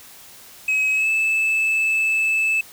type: tone with pitch glide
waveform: sine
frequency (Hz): 2552 to 2621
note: D#7 to E7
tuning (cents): +43 to -11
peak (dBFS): -14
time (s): 0.68-2.61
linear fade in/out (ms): 5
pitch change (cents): +46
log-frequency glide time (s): 0.94-1.09
effects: tanh soft clip ceiling -16 dBFS + white hiss -44 dBFS RMS until 2.72 s